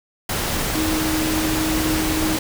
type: tone in noise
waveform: sine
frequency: 314.1 Hz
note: D#4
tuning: 16 cents sharp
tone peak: -21 dBFS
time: 0.75-2.37 s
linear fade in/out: 5 ms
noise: pink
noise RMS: -23 dBFS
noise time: 0.29-2.39 s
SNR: -1 dB
effects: none